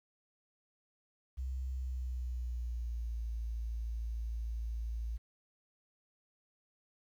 sine tone with pitch glide, 64.6 to 56.56 Hz, C2 to A1, -21 to +48 cents, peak -35 dBFS, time 1.37-5.18 s, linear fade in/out 20 ms, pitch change -231 cents, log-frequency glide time 1.7-3.25 s, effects 11-bit

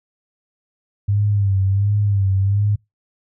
sine tone with vibrato, 99.8 Hz, G2, 32 cents sharp, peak -14 dBFS, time 1.08-2.76 s, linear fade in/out 10 ms, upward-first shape sine, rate 1.4 Hz, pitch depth 66 cents each way, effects noise-tail reverb RT60 0.2 s tail -26 dB re dry

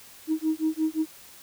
sine tone with tremolo, 315.3 Hz, D#4, 23 cents sharp, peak -19 dBFS, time 0.27-1.06 s, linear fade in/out 50 ms, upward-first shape sine, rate 5.7 Hz, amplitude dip 100%, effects tanh soft clip ceiling -16 dBFS + white hiss -49 dBFS RMS until 1.42 s

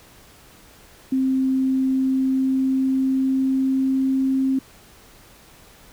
sine tone with pitch glide, 263.2 to 265.8 Hz, C4 to C4, +10 to +27 cents, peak -17 dBFS, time 1.12-4.59 s, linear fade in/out 5 ms, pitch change +17 cents, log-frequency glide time 1.71-4.21 s, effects pink hiss -49 dBFS RMS until 5.92 s

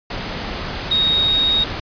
sine tone in noise, 3753 Hz, A#7, 11 cents sharp, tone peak -14 dBFS, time 0.91-1.64 s, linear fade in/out 5 ms, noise pink, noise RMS -26 dBFS, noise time 0.1-1.8 s, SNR +9 dB, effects resampled to 11025 Hz

